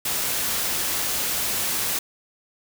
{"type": "noise", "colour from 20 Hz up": "white", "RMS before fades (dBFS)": -25, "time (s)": [0.05, 1.99], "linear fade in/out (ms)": 5, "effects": []}